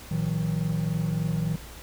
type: tone cluster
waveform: triangle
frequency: 114.6 / 158.6 / 182.1 Hz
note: A#2 / D#3 / F#3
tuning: -29 / +33 / -27 cents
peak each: -30 / -24 / -29 dBFS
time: 0.11-1.56 s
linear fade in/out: 5 ms
effects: added 60 Hz sine -45 dBFS peak until 1.82 s + pink hiss -45 dBFS RMS until 1.82 s

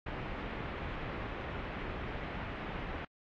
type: low-pass noise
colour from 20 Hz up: pink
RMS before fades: -40 dBFS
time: 0.06-3.05 s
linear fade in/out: 5 ms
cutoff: 2600 Hz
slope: 24 dB/octave
effects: AAC 48 kbps

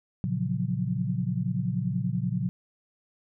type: chord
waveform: sine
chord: Gb major seventh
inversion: first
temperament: equal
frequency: 116.54 / 138.59 / 174.61 / 185 Hz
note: Bb2 / Db3 / F3 / Gb3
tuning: 0 / 0 / 0 / 0 cents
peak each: -31 dBFS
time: 0.24-2.49 s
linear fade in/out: 0 ms
effects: none

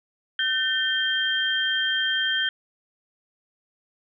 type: tone cluster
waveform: sine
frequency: 1533 / 1795 / 3176 Hz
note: G6 / A6 / G7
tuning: -39 / +34 / +22 cents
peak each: -26 / -28 / -24 dBFS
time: 0.39-2.49 s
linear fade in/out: 2 ms
effects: none

